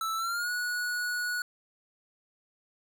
square tone with pitch glide, 1318.5 to 1463 Hz, E6 to F#6, 0 to -20 cents, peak -30 dBFS, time 0.01-1.42 s, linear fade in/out 2 ms, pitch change +180 cents, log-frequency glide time 0.16-0.5 s, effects none

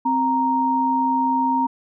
sine tone pair together, 261.6 / 932.3 Hz, C4 / A#5, 0 / 0 cents, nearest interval octave + minor seventh, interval 2200 cents, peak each -22 / -18 dBFS, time 0.05-1.67 s, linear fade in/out 10 ms, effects none

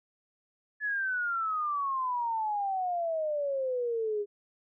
sine exponential sweep, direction down, 1724 to 404.7 Hz, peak -28 dBFS, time 0.8-4.26 s, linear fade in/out 50 ms, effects none

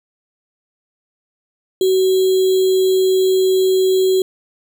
sine tone with sample-and-hold, 376.4 Hz, F#4, 30 cents sharp, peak -11 dBFS, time 1.81-4.22 s, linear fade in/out 2 ms, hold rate 3675 Hz, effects none

